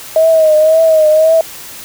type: tone with vibrato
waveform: sine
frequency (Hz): 632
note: D#5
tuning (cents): +27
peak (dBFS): -5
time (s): 0.16-1.41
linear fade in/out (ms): 2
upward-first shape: triangle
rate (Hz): 1.9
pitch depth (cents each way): 61
effects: white hiss -30 dBFS RMS until 1.84 s